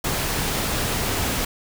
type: noise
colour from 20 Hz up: pink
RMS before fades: -24 dBFS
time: 0.04-1.45 s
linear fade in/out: 5 ms
effects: none